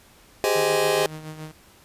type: chord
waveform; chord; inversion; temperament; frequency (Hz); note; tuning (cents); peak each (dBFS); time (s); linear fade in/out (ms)
sawtooth; Ab major seventh; third; just; 389.3 / 415.3 / 519.1 / 623; G4 / Ab4 / C5 / Eb5; -12 / 0 / -14 / +2; -22 / -19 / -21 / -21; 0.44-1.06; 0
type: tone with tremolo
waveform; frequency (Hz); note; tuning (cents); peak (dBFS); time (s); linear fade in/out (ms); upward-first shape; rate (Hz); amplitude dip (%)
sawtooth; 155.7; D#3; +2; -29; 0.55-1.52; 10; sine; 7.1; 55
effects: pink hiss -53 dBFS RMS until 1.84 s + resampled to 32000 Hz